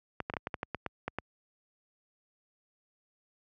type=clicks; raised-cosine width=0.5 ms; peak=-18 dBFS; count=11; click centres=0.203 / 0.299 / 0.338 / 0.368 / 0.471 / 0.542 / 0.631 / 0.747 / 0.863 / 1.08 / 1.186 s; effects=high-pass 60 Hz 12 dB/octave